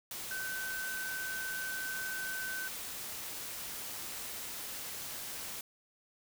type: tone in noise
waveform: sine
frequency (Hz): 1528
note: G6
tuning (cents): -45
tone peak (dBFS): -37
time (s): 0.31-2.68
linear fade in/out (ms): 2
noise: white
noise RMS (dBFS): -42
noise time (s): 0.11-5.61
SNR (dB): +2
effects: none